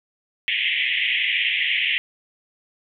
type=band-pass noise; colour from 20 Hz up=pink; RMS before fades=-22 dBFS; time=0.48-1.98 s; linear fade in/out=0 ms; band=1900 to 3300 Hz; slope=96 dB/octave; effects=none